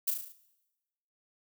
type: noise with echo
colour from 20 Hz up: violet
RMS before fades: -28 dBFS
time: 0.07-0.11 s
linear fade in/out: 10 ms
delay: 36 ms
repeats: 6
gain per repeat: -4 dB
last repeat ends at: 0.326 s
effects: noise-tail reverb RT60 1.0 s tail -18 dB re dry